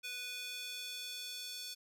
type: tone with high-pass filter sweep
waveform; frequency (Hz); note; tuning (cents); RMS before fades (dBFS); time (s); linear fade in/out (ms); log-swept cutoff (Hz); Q
square; 493.9; B4; 0; -44; 0.03-1.75; 20; 2600 to 4100; 2.2
effects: none